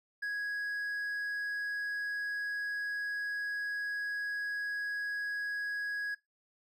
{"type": "tone with hard clipping", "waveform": "sine", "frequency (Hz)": 1661.2, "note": "G#6", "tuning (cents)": 0, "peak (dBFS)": -34, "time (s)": [0.22, 6.15], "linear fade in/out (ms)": 10, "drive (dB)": 3, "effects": ["noise-tail reverb RT60 0.2 s tail -21 dB re dry"]}